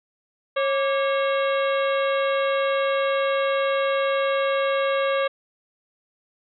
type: harmonic tone with a mistuned harmonic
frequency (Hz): 546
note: C#5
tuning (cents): -26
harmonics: 1 / 2 / 3 / 4 / 5 / 6 / 7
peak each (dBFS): -21 / -27 / -31 / -33 / -35 / -37 / -38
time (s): 0.56-5.28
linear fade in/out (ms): 10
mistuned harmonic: 2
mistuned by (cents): +110
effects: none